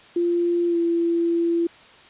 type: tone with pitch glide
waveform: sine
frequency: 345.6 to 338.3 Hz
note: F4 to E4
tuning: -18 to +45 cents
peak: -18 dBFS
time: 0.16-1.67 s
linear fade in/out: 5 ms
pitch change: -37 cents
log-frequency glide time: 0.67-0.78 s
effects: white hiss -48 dBFS RMS until 2.09 s + resampled to 8000 Hz